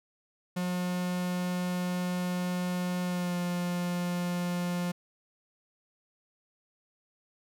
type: tone with pitch glide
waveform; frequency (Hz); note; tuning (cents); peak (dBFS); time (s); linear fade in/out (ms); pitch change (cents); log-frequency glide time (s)
45% pulse; 179.6 to 176.41; F3 to F3; +49 to +18; -29; 0.56-4.92; 10; -31; 3.04-3.36
effects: none